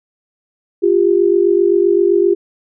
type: tone pair together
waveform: sine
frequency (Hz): 350.3 / 398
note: F4 / G4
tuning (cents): +5 / +26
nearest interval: major second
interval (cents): 221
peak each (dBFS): -12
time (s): 0.82-2.35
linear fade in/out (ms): 20
effects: none